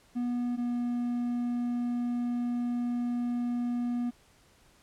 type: tone pair in turn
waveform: triangle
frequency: 243.1 / 241.6 Hz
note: B3 / B3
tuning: -27 / -38 cents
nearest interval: unison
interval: 11 cents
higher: first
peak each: -26 dBFS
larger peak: neither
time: 0.15-0.57 / 0.57-4.11 s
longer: second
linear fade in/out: 20 ms
effects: pink hiss -62 dBFS RMS until 4.82 s + low-pass 11000 Hz 12 dB/octave